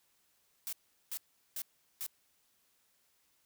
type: noise bursts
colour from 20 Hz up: blue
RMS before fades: -39 dBFS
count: 4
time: 0.67-2.064 s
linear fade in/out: 0 ms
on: 56 ms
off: 390 ms
effects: white hiss -73 dBFS RMS until 3.45 s